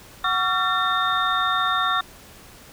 sine tone cluster, 742 / 1130 / 1367 / 1802 / 3654 Hz, F#5 / C#6 / F6 / A6 / A#7, +5 / +33 / -37 / +41 / -35 cents, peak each -29 / -24 / -23 / -28 / -27 dBFS, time 0.24-2.01 s, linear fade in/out 5 ms, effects pink hiss -46 dBFS RMS until 2.72 s

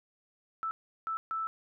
sine tone bursts at uneven times, 1318.5 Hz, E6, in tune, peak -31 dBFS, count 3, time 0.63-0.71 / 1.07-1.17 / 1.31-1.47 s, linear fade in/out 0 ms, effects none

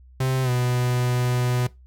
45% pulse tone with pitch glide, 130.81 to 124.04 Hz, C3 to B2, 0 to +8 cents, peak -20 dBFS, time 0.2-1.67 s, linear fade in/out 5 ms, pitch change -92 cents, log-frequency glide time 0.43-0.5 s, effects noise-tail reverb RT60 0.2 s tail -19 dB re dry + added 63 Hz sine -46 dBFS peak until 1.86 s

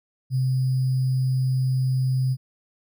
sine tone with sample-and-hold, 130 Hz, C3, 11 cents flat, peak -19 dBFS, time 0.3-2.37 s, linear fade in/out 50 ms, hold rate 4900 Hz, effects none

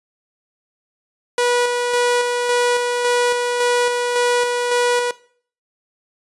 sawtooth tone with tremolo, 486.8 Hz, B4, 25 cents flat, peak -11 dBFS, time 1.38-5.11 s, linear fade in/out 2 ms, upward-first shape square, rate 1.8 Hz, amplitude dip 35%, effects noise-tail reverb RT60 0.5 s tail -19 dB re dry + resampled to 24000 Hz

